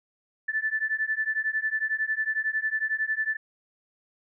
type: beating tone pair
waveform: sine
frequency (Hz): 1749 / 1760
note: A6 / A6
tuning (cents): -11 / 0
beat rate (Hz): 11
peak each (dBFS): -28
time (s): 0.48-3.37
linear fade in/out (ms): 10
effects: none